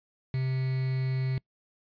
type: tone with quantisation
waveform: triangle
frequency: 130.81 Hz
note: C3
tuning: in tune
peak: -24 dBFS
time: 0.34-1.38 s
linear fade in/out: 2 ms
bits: 7
effects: noise-tail reverb RT60 0.1 s tail -24 dB re dry + resampled to 11025 Hz